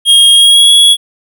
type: tone with pitch glide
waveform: square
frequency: 3254 to 3351 Hz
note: G#7 to G#7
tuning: -36 to +15 cents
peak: -3 dBFS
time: 0.05-0.97 s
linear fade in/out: 50 ms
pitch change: +51 cents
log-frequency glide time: 0.34-0.72 s
effects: none